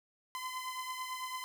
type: beating tone pair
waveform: sawtooth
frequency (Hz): 1021 / 1030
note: C6 / C6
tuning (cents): -43 / -28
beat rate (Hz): 9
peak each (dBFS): -36 / -40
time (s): 0.35-1.44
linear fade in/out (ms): 0
effects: none